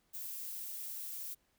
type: noise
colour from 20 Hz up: violet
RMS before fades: -43 dBFS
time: 0.13-1.35 s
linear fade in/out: 20 ms
effects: pink hiss -75 dBFS RMS until 1.58 s